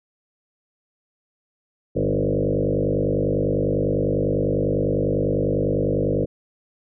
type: tone with frequency modulation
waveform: sine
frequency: 311.1 Hz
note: D#4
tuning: in tune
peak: -18 dBFS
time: 1.95-6.26 s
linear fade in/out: 20 ms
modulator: 50 Hz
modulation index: 4.7
effects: none